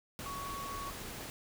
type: tone in noise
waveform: sine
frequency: 1117 Hz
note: C#6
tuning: 13 cents sharp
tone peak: -40 dBFS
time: 0.26-0.9 s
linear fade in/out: 0 ms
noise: pink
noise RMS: -44 dBFS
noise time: 0.19-1.3 s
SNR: +1 dB
effects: none